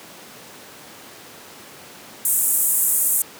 pink band-pass noise, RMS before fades -19 dBFS, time 2.25-3.22 s, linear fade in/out 2 ms, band 7800 to 16000 Hz, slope 48 dB/octave, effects pink hiss -41 dBFS RMS until 3.39 s + high-pass 200 Hz 12 dB/octave

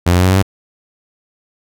sawtooth tone with pitch steps, 87.31 / 89.09 / 90.91 / 92.77 / 94.66 / 96.6 Hz, F2 / F2 / F#2 / F#2 / F#2 / G2, 0 / +35 / -30 / +5 / +40 / -25 cents, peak -5 dBFS, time 0.06-0.426 s, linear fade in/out 10 ms, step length 61 ms, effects none

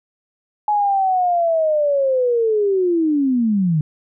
sine linear sweep, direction down, 846 to 146.83 Hz, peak -14 dBFS, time 0.68-3.81 s, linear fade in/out 2 ms, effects none

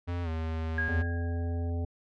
square tone with pitch glide, 87.31 to 80.53 Hz, F2 to E2, 0 to -40 cents, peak -31 dBFS, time 0.07-1.03 s, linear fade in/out 20 ms, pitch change -140 cents, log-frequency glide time 0.23-0.29 s
sine tone with exponential decay, 1640 Hz, G#6, 22 cents flat, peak -26 dBFS, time 0.78-1.7 s, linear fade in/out 2 ms, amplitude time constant 200 ms
harmonic tone, 85.2 Hz, F2, 42 cents flat, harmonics 1 / 3 / 5 / 7 / 9, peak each -29 / -39 / -43 / -46 / -48 dBFS, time 0.88-1.85 s, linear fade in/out 5 ms
effects low-pass 3000 Hz 12 dB/octave

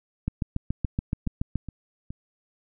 two click trains, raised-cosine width 5 ms, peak -23 / -13 dBFS, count 4 / 10, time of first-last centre 0.85-2.105 / 0.28-1.557 s, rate 2.39 / 7.05 Hz, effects none

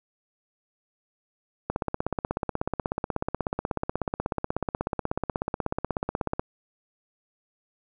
click train, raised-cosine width 1 ms, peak -12 dBFS, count 78, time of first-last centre 1.7-6.395 s, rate 16.4 Hz, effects none

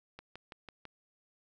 click train, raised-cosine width 0.3 ms, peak -30 dBFS, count 5, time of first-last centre 0.19-0.853 s, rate 6.03 Hz, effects none

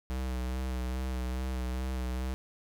square tone with vibrato, 63.6 Hz, C2, 48 cents flat, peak -32 dBFS, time 0.1-2.34 s, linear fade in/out 0 ms, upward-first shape sine, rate 2.4 Hz, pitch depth 29 cents each way, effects none

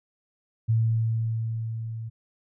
sine tone with level ramp, 112.9 Hz, A2, 45 cents sharp, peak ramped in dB -18 to -32 dBFS, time 0.68-2.1 s, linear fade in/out 20 ms, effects none

